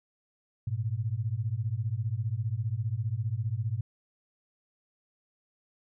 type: beating tone pair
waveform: sine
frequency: 103.83 / 118.83 Hz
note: G#2 / A#2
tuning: 0 / +34 cents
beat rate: 15 Hz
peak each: -31 dBFS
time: 0.67-3.81 s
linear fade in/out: 5 ms
effects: none

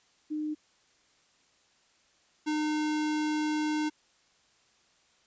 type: tone pair in turn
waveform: sine / square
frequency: 304.7 / 304.7 Hz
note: D#4 / D#4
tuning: -36 / -36 cents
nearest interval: unison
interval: 0 cents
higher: neither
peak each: -30 / -28 dBFS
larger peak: second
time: 0.3-0.55 / 2.46-3.9 s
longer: second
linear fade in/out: 20 ms
effects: white hiss -66 dBFS RMS until 5.26 s + resampled to 16000 Hz

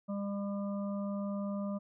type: harmonic tone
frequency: 200.7 Hz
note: G3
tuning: 41 cents sharp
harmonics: 1 / 3 / 5 / 6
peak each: -34 / -41 / -52 / -49 dBFS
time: 0.08-1.79 s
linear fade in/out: 20 ms
effects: none

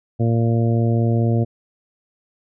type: harmonic tone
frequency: 115.6 Hz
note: A#2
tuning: 14 cents flat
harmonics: 1 / 2 / 3 / 4 / 5 / 6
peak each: -16 / -22 / -26 / -28 / -30 / -32 dBFS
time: 0.19-1.45 s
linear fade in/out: 20 ms
effects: none

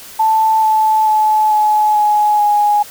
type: tone with pitch steps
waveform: sine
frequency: 880 / 869.9 / 859.9 / 850 / 840.3 / 830.6 Hz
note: A5 / A5 / A5 / G#5 / G#5 / G#5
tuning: 0 / -20 / -40 / +40 / +20 / 0 cents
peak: -9 dBFS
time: 0.19-2.83 s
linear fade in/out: 10 ms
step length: 440 ms
effects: white hiss -35 dBFS RMS until 2.9 s

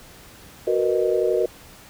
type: chord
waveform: sine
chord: B major seventh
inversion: second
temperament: just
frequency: 370.4 / 463 / 493.9 / 617.4 Hz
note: F#4 / A#4 / B4 / D#5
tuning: +2 / -12 / 0 / -14 cents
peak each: -22 / -22 / -26 / -25 dBFS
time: 0.67-1.46 s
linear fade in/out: 5 ms
effects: pink hiss -46 dBFS RMS until 1.89 s

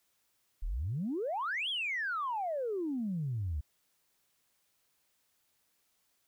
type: exponential two-way sweep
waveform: sine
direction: up then down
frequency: 32.44 to 3416 to 68.9 Hz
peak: -31 dBFS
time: 0.62-3.61 s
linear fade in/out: 10 ms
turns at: 1.69 s
effects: tanh soft clip ceiling -27 dBFS + white hiss -75 dBFS RMS until 6.27 s

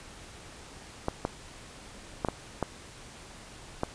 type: clicks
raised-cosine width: 1 ms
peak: -13 dBFS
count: 6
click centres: 1.084 / 1.251 / 2.248 / 2.286 / 2.627 / 3.834 s
effects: pink hiss -48 dBFS RMS until 3.94 s + resampled to 22050 Hz

